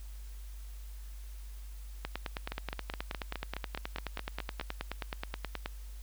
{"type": "two click trains", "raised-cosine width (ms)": 0.3, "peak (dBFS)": [-20, -19], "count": [11, 35], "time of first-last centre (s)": [[2.52, 4.612], [2.05, 5.659]], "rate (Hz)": [4.78, 9.42], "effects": ["added 50 Hz sine -42 dBFS peak until 6.02 s", "white hiss -59 dBFS RMS until 6.02 s"]}